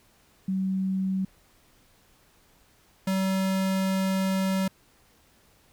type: tone pair in turn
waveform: sine / square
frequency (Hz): 190 / 190.81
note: F#3 / G3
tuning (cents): +46 / -46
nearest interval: unison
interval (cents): 8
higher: second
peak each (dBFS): -24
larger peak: neither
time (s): 0.48-1.25 / 3.07-4.68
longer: second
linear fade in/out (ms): 5
effects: pink hiss -61 dBFS RMS until 5.72 s